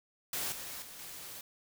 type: noise with level steps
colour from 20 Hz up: white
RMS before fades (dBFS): -36 / -43 / -49 / -46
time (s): 0.33-1.41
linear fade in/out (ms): 2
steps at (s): 0.52 / 0.82 / 0.99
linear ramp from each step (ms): 2
effects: none